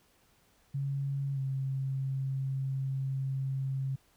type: tone with pitch glide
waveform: sine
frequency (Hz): 138.59 to 134.41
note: C#3 to C3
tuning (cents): 0 to +47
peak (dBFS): -30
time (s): 0.74-3.96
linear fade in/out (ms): 10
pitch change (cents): -53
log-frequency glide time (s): 1.34-1.39
effects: pink hiss -67 dBFS RMS until 4.16 s